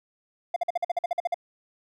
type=tone bursts; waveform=triangle; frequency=698.5 Hz; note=F5; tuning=in tune; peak=-20 dBFS; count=12; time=0.54-1.344 s; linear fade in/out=5 ms; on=23 ms; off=48 ms; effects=none